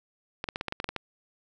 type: clicks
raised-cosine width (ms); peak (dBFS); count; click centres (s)
0.3; -15; 10; 0.441 / 0.488 / 0.559 / 0.611 / 0.683 / 0.724 / 0.801 / 0.843 / 0.89 / 0.963
effects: none